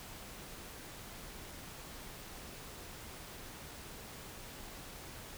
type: silence
effects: pink hiss -49 dBFS RMS until 5.37 s